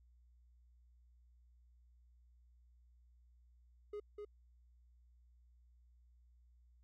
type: tone with echo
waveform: triangle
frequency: 415.3 Hz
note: G#4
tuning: in tune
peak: -40 dBFS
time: 3.93-4 s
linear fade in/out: 5 ms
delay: 250 ms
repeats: 1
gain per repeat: -3 dB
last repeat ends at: 4.25 s
effects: added 60 Hz sine -64 dBFS peak until 6.83 s